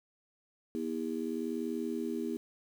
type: harmonic tone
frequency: 80.7 Hz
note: E2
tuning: 36 cents flat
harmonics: 3 / 4 / 5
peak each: -36 / -37 / -38 dBFS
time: 0.75-2.37 s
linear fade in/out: 0 ms
effects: 9-bit